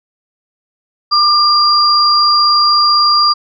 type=tone pair together; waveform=sine; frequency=1194 / 4776 Hz; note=D6 / D8; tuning=+28 / +28 cents; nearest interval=2 octaves; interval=2400 cents; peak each=-10 dBFS; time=1.11-3.34 s; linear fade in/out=20 ms; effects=none